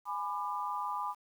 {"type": "chord", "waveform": "sine", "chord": "G# diminished", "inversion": "none", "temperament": "just", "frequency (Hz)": [830.6, 996.7, 1196.1], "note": ["G#5", "B5", "D6"], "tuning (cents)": [0, 16, 31], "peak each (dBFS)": [-39, -36, -38], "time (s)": [0.05, 1.15], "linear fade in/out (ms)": 50, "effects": ["10-bit"]}